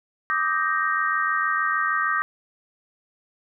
sine chord, Eb major seventh, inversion third, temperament equal with one note detuned, 1174.7 / 1261.2 / 1568 / 1864.7 Hz, D6 / Eb6 / G6 / Bb6, 0 / +23 / 0 / 0 cents, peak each -26 dBFS, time 0.3-2.22 s, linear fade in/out 0 ms, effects none

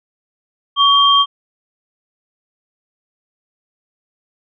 sine tone pair together, 1126 / 3185 Hz, C#6 / G7, +27 / +27 cents, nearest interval octave + tritone, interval 1800 cents, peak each -11 dBFS, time 0.76-1.26 s, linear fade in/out 50 ms, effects none

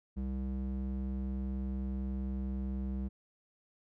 square tone with band-pass filter, 65.41 Hz, C2, in tune, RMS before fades -36 dBFS, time 0.16-3.09 s, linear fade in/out 20 ms, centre 140 Hz, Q 3.9, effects none

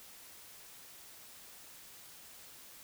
silence, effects white hiss -54 dBFS RMS until 2.83 s

